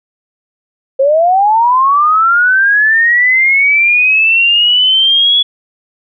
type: linear sweep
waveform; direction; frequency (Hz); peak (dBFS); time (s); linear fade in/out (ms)
sine; up; 523.3 to 3400; -6; 0.99-5.43; 10
effects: none